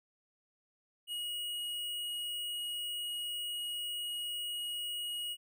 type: tone with hard clipping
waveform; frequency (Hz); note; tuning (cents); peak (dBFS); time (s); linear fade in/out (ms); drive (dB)
sine; 2893; F#7; -40; -37; 1.07-5.37; 50; 16
effects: none